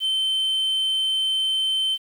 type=tone; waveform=sine; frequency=3089 Hz; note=G7; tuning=26 cents flat; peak=-17 dBFS; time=0-1.98 s; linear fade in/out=50 ms; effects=tanh soft clip ceiling -19 dBFS + 8-bit